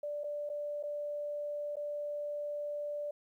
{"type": "tone with dropouts", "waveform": "sine", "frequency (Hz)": 587, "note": "D5", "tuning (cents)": -1, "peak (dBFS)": -35, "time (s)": [0.03, 3.11], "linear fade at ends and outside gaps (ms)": 5, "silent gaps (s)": [[0.236, 0.241], [0.492, 0.498], [0.828, 0.835], [1.757, 1.767]], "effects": ["12-bit"]}